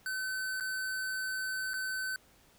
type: tone with dropouts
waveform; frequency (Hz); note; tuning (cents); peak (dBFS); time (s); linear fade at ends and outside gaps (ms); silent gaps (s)
square; 1524; G6; -49; -34; 0.06-2.16; 1; 0.6-0.607 / 1.735-1.74
effects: pink hiss -63 dBFS RMS until 2.58 s